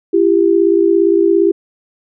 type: tone pair together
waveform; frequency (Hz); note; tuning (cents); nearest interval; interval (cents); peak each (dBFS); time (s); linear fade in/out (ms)
sine; 338.1 / 395.5; E4 / G4; +44 / +15; minor third; 271; -11; 0.13-1.52; 10
effects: none